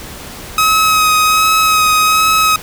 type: tone with vibrato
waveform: sawtooth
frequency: 1270 Hz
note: D#6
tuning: 35 cents sharp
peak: -5 dBFS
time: 0.58-2.56 s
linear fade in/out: 2 ms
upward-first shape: sine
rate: 1.3 Hz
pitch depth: 19 cents each way
effects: pink hiss -30 dBFS RMS until 2.62 s